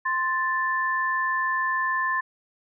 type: tone pair together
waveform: sine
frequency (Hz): 1046.5 / 1760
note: C6 / A6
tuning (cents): 0 / 0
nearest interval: major sixth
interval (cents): 900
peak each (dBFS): -25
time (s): 0.05-2.21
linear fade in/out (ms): 10
effects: none